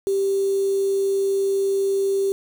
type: tone with quantisation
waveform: sine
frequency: 392 Hz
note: G4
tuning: in tune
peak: -18 dBFS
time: 0.07-2.32 s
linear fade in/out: 0 ms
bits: 6
effects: none